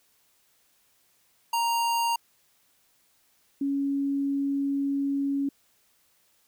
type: tone pair in turn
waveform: square / sine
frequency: 932.3 / 278.5 Hz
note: A#5 / C#4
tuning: 0 / +8 cents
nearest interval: octave + major sixth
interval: 2092 cents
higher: first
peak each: -24 / -24 dBFS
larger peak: neither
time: 1.53-2.16 / 3.61-5.49 s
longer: second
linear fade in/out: 5 ms
effects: white hiss -66 dBFS RMS until 6.47 s